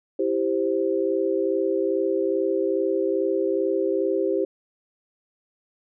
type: chord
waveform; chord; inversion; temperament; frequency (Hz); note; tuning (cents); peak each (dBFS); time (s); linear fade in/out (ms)
sine; C major; first; equal; 329.6 / 392 / 523.3; E4 / G4 / C5; 0 / 0 / 0; -26 / -23 / -26; 0.19-4.45; 5
effects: none